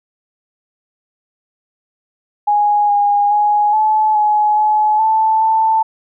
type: tone with pitch steps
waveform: sine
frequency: 829 / 818 / 833 / 862 / 844 / 852 / 879 / 885 Hz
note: G#5 / G#5 / G#5 / A5 / G#5 / G#5 / A5 / A5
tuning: -3 / -26 / +5 / -36 / +28 / +44 / -2 / +10 cents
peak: -10 dBFS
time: 2.47-5.83 s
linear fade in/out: 10 ms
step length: 420 ms
effects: none